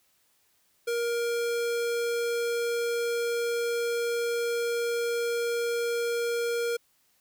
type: tone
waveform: square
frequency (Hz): 470.7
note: A#4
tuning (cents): +17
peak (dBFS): -27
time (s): 0.87-6.77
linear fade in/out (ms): 10
effects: white hiss -68 dBFS RMS until 7.2 s